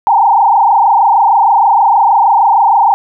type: tone with frequency modulation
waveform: sine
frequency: 864 Hz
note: A5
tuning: 32 cents flat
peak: -5 dBFS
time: 0.07-2.94 s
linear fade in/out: 0 ms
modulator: 26.4 Hz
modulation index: 3.2
effects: none